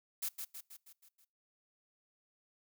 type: noise with echo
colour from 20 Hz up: blue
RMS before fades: -37 dBFS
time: 0.22-0.29 s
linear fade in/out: 10 ms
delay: 160 ms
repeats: 6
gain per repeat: -5 dB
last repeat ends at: 1.25 s
effects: noise-tail reverb RT60 0.4 s tail -25 dB re dry